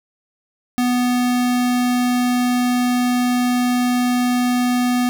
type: tone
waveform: square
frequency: 246.9 Hz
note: B3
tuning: in tune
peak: -16 dBFS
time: 0.78-5.09 s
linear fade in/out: 0 ms
effects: none